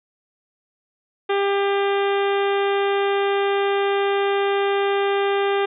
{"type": "harmonic tone", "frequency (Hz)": 398.4, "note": "G4", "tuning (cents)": 28, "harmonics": [1, 2, 3, 4, 5, 6, 7, 8, 9], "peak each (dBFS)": [-19, -25, -29, -31, -33, -35, -36, -37, -38], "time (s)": [1.29, 5.66], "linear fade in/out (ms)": 10, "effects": []}